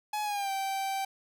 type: tone with pitch glide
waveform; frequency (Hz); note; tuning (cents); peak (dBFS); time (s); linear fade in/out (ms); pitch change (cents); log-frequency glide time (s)
45% pulse; 844 to 778.4; G#5 to G5; +28 to -12; -30; 0.13-1.05; 5; -140; 0.23-0.51
effects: none